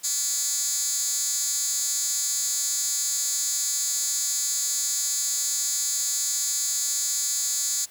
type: tone with high-pass filter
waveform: 10% pulse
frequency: 285.4 Hz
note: D4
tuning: 49 cents flat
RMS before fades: -26 dBFS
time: 0.03-7.86 s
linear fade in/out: 20 ms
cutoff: 6500 Hz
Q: 3.1
effects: white hiss -52 dBFS RMS until 7.9 s